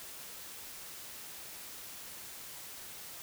silence, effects white hiss -47 dBFS RMS until 3.22 s

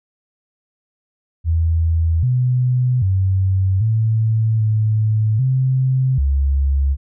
sine tone with pitch steps, 82.1 / 125.6 / 95.1 / 111 / 108.5 / 130.6 / 69 Hz, E2 / B2 / F#2 / A2 / A2 / C3 / C#2, -6 / +30 / +48 / +16 / -24 / -3 / -7 cents, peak -13 dBFS, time 1.44-6.97 s, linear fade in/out 50 ms, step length 790 ms, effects none

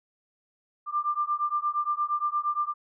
sine beating tone pair, 1186 / 1194.6 Hz, D6 / D6, +17 / +29 cents, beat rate 8.6 Hz, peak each -28 dBFS, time 0.86-2.74 s, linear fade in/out 50 ms, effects none

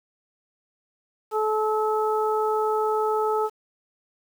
harmonic tone, 431.7 Hz, A4, 33 cents flat, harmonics 1 / 2 / 3, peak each -23 / -26 / -28 dBFS, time 1.31-3.5 s, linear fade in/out 50 ms, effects 8-bit

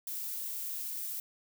violet noise, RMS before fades -38 dBFS, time 0.07-1.2 s, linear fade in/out 2 ms, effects none

